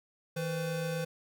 square tone pair together, 160.1 / 508.3 Hz, D#3 / B4, +50 / +50 cents, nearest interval octave + minor sixth, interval 2000 cents, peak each -35 / -36 dBFS, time 0.36-1.05 s, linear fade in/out 10 ms, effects none

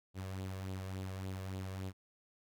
sawtooth tone with flanger, 94.8 Hz, F#2, 43 cents sharp, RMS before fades -42 dBFS, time 0.14-1.93 s, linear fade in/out 50 ms, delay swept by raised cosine 0.25 to 1.85 ms, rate 3.5 Hz, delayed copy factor +0.5, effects none

